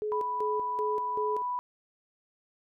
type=tone with tremolo; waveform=sine; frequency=424.7 Hz; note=G#4; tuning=39 cents sharp; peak=-29 dBFS; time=0.02-1.42 s; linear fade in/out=0 ms; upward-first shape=square; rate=2.6 Hz; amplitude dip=80%
type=tone; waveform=sine; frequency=987.8 Hz; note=B5; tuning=in tune; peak=-29 dBFS; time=0.12-1.59 s; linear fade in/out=0 ms
effects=none